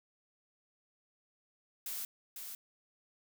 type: noise with echo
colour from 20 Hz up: blue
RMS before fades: -40 dBFS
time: 1.86-2.05 s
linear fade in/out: 2 ms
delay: 500 ms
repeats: 1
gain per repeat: -5 dB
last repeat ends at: 2.55 s
effects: none